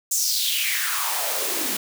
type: noise with high-pass filter sweep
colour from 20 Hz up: white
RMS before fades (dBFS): -24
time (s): 0.11-1.77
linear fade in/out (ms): 5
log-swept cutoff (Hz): 7300 to 220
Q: 4.1
effects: none